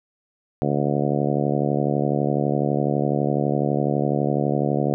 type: harmonic tone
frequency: 72 Hz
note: D2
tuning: 34 cents flat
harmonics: 2 / 3 / 4 / 5 / 6 / 7 / 8 / 9 / 10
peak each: -24 / -26 / -27 / -28 / -29 / -29 / -30 / -31 / -31 dBFS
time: 0.62-4.94 s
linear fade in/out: 0 ms
effects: none